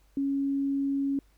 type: tone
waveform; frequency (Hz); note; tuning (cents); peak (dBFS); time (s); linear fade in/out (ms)
sine; 276.7; C#4; -3; -25; 0.17-1.19; 2
effects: added 50 Hz sine -60 dBFS peak until 1.37 s + pink hiss -68 dBFS RMS until 1.37 s